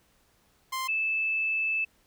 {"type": "tone pair in turn", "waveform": ["sawtooth", "sine"], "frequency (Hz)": [1046.5, 2626], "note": ["C6", "E7"], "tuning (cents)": [0, -7], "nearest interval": "octave + major third", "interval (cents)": 1593, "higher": "second", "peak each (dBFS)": [-26, -25], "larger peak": "second", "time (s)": [[0.72, 0.88], [0.88, 1.85]], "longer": "second", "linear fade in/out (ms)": 10, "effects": ["pink hiss -66 dBFS RMS until 2.06 s"]}